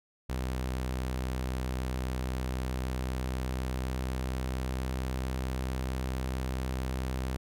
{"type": "tone with pitch glide", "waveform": "sawtooth", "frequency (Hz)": [63.8, 64.5], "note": ["C2", "C2"], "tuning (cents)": [-43, -24], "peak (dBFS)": -27, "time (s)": [0.29, 7.37], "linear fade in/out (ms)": 10, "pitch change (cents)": 19, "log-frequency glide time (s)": [2.55, 5.3], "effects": []}